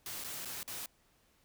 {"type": "noise with dropouts", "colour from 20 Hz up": "white", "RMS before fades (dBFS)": -42, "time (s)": [0.06, 0.86], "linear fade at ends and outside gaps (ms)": 2, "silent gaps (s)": [[0.24, 0.244], [0.449, 0.455], [0.631, 0.677]], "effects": ["pink hiss -70 dBFS RMS until 1.44 s"]}